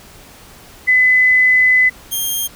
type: tone pair in turn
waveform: sine / 5% pulse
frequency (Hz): 2013 / 3202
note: B6 / G7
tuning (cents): +33 / +36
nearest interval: minor sixth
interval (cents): 803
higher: second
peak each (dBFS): -8 / -9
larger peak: first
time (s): 0.87-1.9 / 2.11-2.48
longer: first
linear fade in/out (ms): 20
effects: pink hiss -41 dBFS RMS until 2.55 s